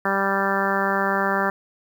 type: harmonic tone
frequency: 196 Hz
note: G3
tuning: in tune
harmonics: 1 / 2 / 3 / 4 / 5 / 6 / 7 / 8 / 9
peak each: -28 / -28 / -28 / -28 / -28 / -28 / -28 / -28 / -28 dBFS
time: 0.05-1.5 s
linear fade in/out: 2 ms
effects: 8-bit